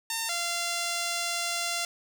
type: tone pair in turn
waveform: 5% pulse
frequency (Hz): 908 / 689.4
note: A#5 / F5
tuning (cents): -46 / -23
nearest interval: perfect fourth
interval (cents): 477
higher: first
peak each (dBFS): -17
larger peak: neither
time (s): 0.1-0.29 / 0.29-1.85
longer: second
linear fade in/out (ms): 2
effects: none